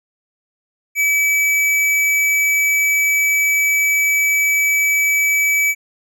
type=tone; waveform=square; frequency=2294 Hz; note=D7; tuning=41 cents flat; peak=-14 dBFS; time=0.95-5.75 s; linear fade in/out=50 ms; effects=none